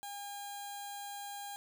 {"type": "tone with notch filter", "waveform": "15% pulse", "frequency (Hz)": 810, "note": "G#5", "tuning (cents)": -43, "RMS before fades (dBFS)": -44, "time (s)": [0.03, 1.56], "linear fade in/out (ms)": 0, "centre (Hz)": 2100, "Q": 0.56, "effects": []}